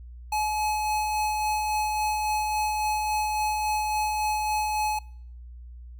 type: tone with tremolo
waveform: square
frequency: 851 Hz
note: G#5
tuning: 42 cents sharp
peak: -24 dBFS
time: 0.32-4.99 s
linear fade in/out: 5 ms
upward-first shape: sine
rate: 3.6 Hz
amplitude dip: 25%
effects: noise-tail reverb RT60 0.6 s tail -24 dB re dry + added 60 Hz sine -40 dBFS peak until 5.99 s